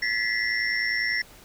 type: tone cluster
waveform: sine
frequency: 1720 / 1942 / 2052 / 5450 Hz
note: A6 / B6 / C7 / F8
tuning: -40 / -30 / -34 / -43 cents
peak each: -32 / -26 / -29 / -31 dBFS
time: 0.02-1.22 s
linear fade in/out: 5 ms
effects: pink hiss -50 dBFS RMS until 1.44 s